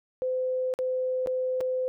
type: tone with dropouts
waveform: sine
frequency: 512 Hz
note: C5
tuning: 38 cents flat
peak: -25 dBFS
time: 0.22-1.88 s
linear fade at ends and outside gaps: 0 ms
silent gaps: 0.739-0.789 / 1.261-1.272 / 1.606-1.61 s
effects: none